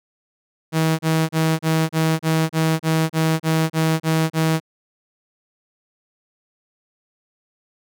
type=tone bursts; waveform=sawtooth; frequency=160.1 Hz; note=D#3; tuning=50 cents sharp; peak=-12 dBFS; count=13; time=0.72-4.602 s; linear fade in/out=50 ms; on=270 ms; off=31 ms; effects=none